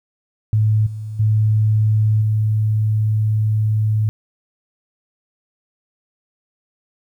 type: tone with level steps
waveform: sine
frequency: 107.9 Hz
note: A2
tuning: 33 cents flat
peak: -12 / -25 / -12 / -14 dBFS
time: 0.53-4.09 s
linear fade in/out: 0 ms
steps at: 0.86 / 1.19 / 2.21 s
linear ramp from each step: 10 ms
effects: 9-bit